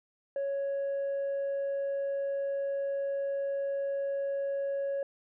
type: tone with tanh clipping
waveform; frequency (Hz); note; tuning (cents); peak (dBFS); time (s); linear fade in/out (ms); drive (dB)
sine; 555; C#5; +2; -30; 0.36-5.03; 2; 1
effects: none